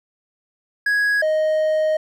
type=tone pair in turn; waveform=triangle; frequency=1663 / 622.9 Hz; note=G#6 / D#5; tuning=+2 / +2 cents; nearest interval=octave + perfect fourth; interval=1700 cents; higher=first; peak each=-14 / -14 dBFS; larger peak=neither; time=0.86-1.22 / 1.22-1.97 s; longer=second; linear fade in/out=5 ms; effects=none